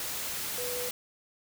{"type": "tone in noise", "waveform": "sine", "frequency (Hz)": 493.4, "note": "B4", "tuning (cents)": -2, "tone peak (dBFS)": -35, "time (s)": [0.58, 0.89], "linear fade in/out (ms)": 2, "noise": "white", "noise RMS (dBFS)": -35, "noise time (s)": [0, 0.91], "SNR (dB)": -3, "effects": []}